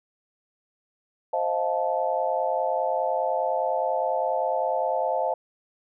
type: chord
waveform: sine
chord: F dominant seventh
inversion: second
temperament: just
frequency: 523.8 / 628.6 / 698.5 / 873.1 Hz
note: C5 / Eb5 / F5 / A5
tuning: +2 / +18 / 0 / -14 cents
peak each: -28 dBFS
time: 1.33-5.34 s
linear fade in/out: 5 ms
effects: none